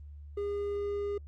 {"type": "tone", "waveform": "triangle", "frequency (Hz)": 406.9, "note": "G#4", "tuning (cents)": -35, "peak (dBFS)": -29, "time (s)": [0.37, 1.18], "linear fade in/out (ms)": 5, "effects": ["added 73 Hz sine -44 dBFS peak until 1.27 s", "Opus 24 kbps"]}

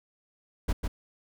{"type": "noise with echo", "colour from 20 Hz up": "brown", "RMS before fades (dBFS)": -24, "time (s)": [0.68, 0.73], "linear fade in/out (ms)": 10, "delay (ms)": 150, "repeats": 1, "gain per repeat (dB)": -4, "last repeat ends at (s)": 0.88, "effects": []}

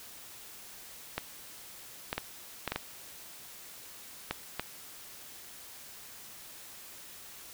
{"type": "clicks", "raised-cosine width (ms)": 0.3, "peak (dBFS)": -15, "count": 8, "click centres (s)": [1.18, 2.129, 2.18, 2.677, 2.72, 2.76, 4.31, 4.596], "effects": ["white hiss -49 dBFS RMS until 7.53 s"]}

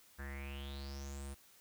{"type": "tone with low-pass filter sweep", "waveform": "square", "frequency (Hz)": 69.3, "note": "C#2", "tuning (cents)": 0, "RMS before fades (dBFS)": -45, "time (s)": [0.18, 1.35], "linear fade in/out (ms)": 20, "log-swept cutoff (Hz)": [1600, 10000], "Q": 8.7, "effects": ["white hiss -64 dBFS RMS until 1.6 s"]}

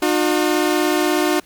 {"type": "tone pair together", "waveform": "sawtooth", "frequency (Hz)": [303.5, 360], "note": ["D#4", "F#4"], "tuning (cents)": [-43, -47], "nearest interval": "minor third", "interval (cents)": 296, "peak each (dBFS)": -14, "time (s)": [0.02, 1.4], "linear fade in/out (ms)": 5, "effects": ["pink hiss -50 dBFS RMS until 1.45 s", "MP3 96 kbps"]}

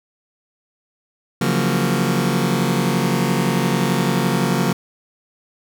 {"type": "chord", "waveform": "sawtooth", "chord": "Gb major seventh", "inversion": "second", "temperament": "just", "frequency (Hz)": [138.75, 173.43, 185, 231.2], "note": ["Db3", "F3", "Gb3", "Bb3"], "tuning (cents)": [2, -12, 0, -14], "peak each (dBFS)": -18, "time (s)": [1.41, 4.73], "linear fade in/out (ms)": 5, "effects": []}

